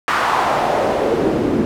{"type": "noise with band-pass filter sweep", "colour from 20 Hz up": "pink", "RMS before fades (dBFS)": -17, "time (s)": [0.08, 1.65], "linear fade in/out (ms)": 0, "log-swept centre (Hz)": [1300, 260], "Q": 2.1, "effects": []}